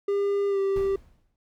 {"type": "tone with pitch glide", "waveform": "triangle", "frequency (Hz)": [401.5, 391.2], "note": ["G4", "G4"], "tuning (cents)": [41, -4], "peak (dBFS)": -20, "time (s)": [0.08, 0.96], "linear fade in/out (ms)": 5, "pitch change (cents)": -45, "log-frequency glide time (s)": [0.48, 0.59]}
{"type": "noise with exponential decay", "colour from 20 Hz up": "brown", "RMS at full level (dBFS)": -34, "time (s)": [0.76, 1.36], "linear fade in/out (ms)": 2, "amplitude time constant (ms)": 130}
{"effects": []}